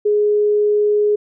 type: tone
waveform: sine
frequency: 417.3 Hz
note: G#4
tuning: 8 cents sharp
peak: -12 dBFS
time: 0.05-1.16 s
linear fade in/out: 10 ms
effects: none